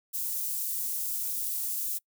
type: high-pass noise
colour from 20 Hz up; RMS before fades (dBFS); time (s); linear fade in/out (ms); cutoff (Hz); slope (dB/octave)
white; -32; 0.13-1.99; 20; 9600; 12
effects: noise-tail reverb RT60 0.1 s tail -25 dB re dry